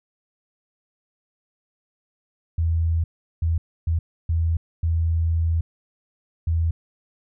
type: tone bursts at uneven times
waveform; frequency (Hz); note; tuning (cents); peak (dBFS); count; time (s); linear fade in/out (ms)
sine; 82.41; E2; 0; -18; 6; 2.58-3.04 / 3.42-3.58 / 3.87-3.99 / 4.29-4.57 / 4.83-5.61 / 6.47-6.71; 5
effects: none